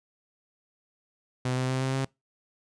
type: tone with pitch steps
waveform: sawtooth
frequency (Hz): 127.2 / 128.83 / 130.47 / 132.14 / 133.83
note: C3 / C3 / C3 / C3 / C3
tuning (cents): -48 / -26 / -5 / +17 / +39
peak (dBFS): -22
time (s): 1.45-2.05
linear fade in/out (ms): 5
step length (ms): 120
effects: noise-tail reverb RT60 0.2 s tail -24 dB re dry + resampled to 22050 Hz